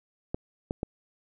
clicks, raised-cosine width 2 ms, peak -16 dBFS, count 3, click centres 0.345 / 0.709 / 0.831 s, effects none

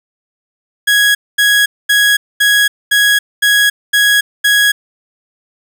30% pulse tone bursts, 1661.2 Hz, G#6, in tune, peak -5 dBFS, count 8, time 0.87-4.72 s, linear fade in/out 10 ms, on 280 ms, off 230 ms, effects none

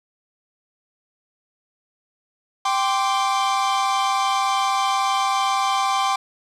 45% pulse chord, G suspended fourth, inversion none, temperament equal with one note detuned, 784 / 1046.5 / 1166.5 Hz, G5 / C6 / D6, 0 / 0 / -12 cents, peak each -22 / -23 / -24 dBFS, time 2.65-6.16 s, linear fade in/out 5 ms, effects low-pass 7000 Hz 12 dB/octave + 9-bit

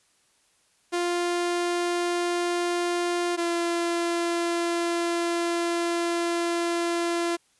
sawtooth tone pair in turn, 349.2 / 341.8 Hz, F4 / F4, 0 / -37 cents, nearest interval unison, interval 37 cents, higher first, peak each -20 dBFS, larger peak neither, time 0.92-3.37 / 3.37-7.37 s, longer second, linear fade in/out 20 ms, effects white hiss -65 dBFS RMS until 7.59 s + resampled to 24000 Hz

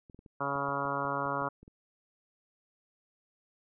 clicks, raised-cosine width 3 ms, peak -39 dBFS, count 12, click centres 0.098 / 0.146 / 0.191 / 0.262 / 0.558 / 0.688 / 0.854 / 1.05 / 1.261 / 1.419 / 1.63 / 1.679 s
harmonic tone, 140 Hz, C#3, 18 cents sharp, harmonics 1 / 2 / 3 / 4 / 5 / 6 / 7 / 8 / 9 / 10, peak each -42 / -41 / -42 / -38 / -41 / -42 / -37 / -37 / -38 / -39 dBFS, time 0.4-1.49 s, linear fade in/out 10 ms
effects none

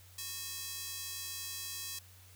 square tone with high-pass filter, 365.8 Hz, F#4, 20 cents flat, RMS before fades -42 dBFS, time 0.18-1.99 s, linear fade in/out 5 ms, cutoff 4800 Hz, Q 0.68, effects added 92 Hz sine -57 dBFS peak until 2.35 s + white hiss -60 dBFS RMS until 2.35 s

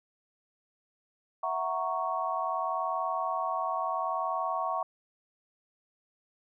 sine chord, F# dominant seventh, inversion third, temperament equal, 659.3 / 740 / 932.3 / 1108.7 Hz, E5 / F#5 / A#5 / C#6, 0 / 0 / 0 / 0 cents, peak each -35 / -34 / -36 / -32 dBFS, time 1.43-4.83 s, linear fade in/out 5 ms, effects none

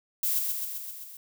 violet noise with echo, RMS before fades -27 dBFS, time 0.23-0.39 s, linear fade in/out 2 ms, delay 130 ms, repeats 6, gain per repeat -3 dB, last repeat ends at 1.17 s, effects none

